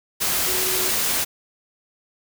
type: tone in noise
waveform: sine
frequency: 372.1 Hz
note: F#4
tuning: 10 cents sharp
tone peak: -30 dBFS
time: 0.46-0.91 s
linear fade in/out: 20 ms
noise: white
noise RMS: -22 dBFS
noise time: 0.2-1.25 s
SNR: -11 dB
effects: none